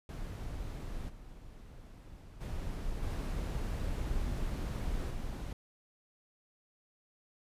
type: noise with level steps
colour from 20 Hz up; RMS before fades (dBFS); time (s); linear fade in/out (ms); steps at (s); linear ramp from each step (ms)
brown; -40 / -50 / -38 / -35 / -38; 0.09-5.53; 2; 1.08 / 2.4 / 3.02 / 5.09; 20
effects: resampled to 32000 Hz